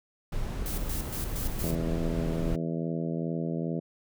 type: noise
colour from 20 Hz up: brown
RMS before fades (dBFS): -32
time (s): 0.32-2.56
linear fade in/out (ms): 5
type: noise with tremolo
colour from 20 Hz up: blue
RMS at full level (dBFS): -37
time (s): 0.66-1.75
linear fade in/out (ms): 0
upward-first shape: square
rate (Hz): 4.3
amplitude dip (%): 65
type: harmonic tone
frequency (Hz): 82.41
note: E2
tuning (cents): 0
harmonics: 2 / 3 / 4 / 5 / 6 / 7 / 8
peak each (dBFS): -31 / -35 / -37 / -39 / -41 / -42 / -43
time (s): 1.63-3.8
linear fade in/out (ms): 10
effects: none